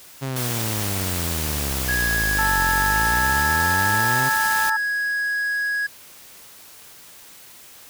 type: exponential two-way sweep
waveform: sawtooth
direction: down then up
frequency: 137.1 to 43.65 to 137.1 Hz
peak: -21 dBFS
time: 0.21-4.3 s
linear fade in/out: 20 ms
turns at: 2.69 s
type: noise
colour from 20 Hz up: white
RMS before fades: -28 dBFS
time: 0.36-4.7 s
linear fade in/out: 5 ms
type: tone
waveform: triangle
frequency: 1661.2 Hz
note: G#6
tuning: in tune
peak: -19 dBFS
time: 1.88-5.87 s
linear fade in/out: 10 ms
type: harmonic tone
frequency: 440 Hz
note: A4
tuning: in tune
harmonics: 2 / 3 / 4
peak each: -23 / -27 / -29 dBFS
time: 2.38-4.77 s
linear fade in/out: 10 ms
effects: white hiss -45 dBFS RMS until 7.89 s